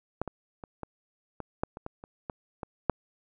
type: clicks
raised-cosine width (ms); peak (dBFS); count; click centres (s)
1; -15 / -21 / -27 / -22 / -22 / -13 / -26 / -22 / -30 / -20 / -21 / -8; 12; 0.216 / 0.277 / 0.638 / 0.833 / 1.403 / 1.635 / 1.771 / 1.864 / 2.039 / 2.298 / 2.632 / 2.897
effects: none